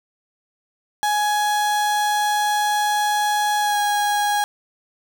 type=tone with pitch glide; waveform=35% pulse; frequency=836 to 825.4 Hz; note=G#5 to G#5; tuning=+11 to -11 cents; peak=-16 dBFS; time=1.03-4.44 s; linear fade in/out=0 ms; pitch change=-22 cents; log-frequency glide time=3.59-3.78 s; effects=8-bit